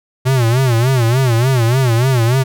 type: tone with vibrato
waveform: square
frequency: 123.47 Hz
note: B2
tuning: in tune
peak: -11 dBFS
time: 0.25-2.44 s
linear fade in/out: 20 ms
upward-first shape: sine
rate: 3.4 Hz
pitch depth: 150 cents each way
effects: none